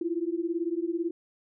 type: beating tone pair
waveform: sine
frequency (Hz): 329.6 / 347.6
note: E4 / F4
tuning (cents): 0 / -8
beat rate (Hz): 18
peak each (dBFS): -30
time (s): 0.01-1.11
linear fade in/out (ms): 5
effects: none